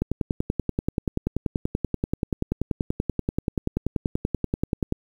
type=click train; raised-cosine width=3 ms; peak=-10 dBFS; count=52; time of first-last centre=0.02-4.924 s; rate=10.4 Hz; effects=8-bit